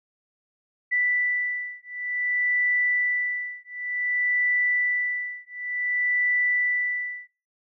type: beating tone pair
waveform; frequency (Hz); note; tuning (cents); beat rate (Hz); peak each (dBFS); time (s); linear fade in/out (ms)
sine; 1975.5 / 1976.05; B6 / B6; 0 / 0; 0.55; -26; 0.91-7.29; 20
effects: noise-tail reverb RT60 0.4 s tail -23 dB re dry